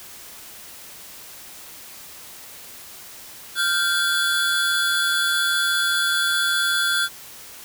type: tone cluster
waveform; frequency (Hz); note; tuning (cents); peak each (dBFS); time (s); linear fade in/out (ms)
square; 1401 / 1560 / 3421; F6 / G6 / A7; +5 / -9 / -49; -24; 3.55-7.09; 50
effects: white hiss -41 dBFS RMS until 7.64 s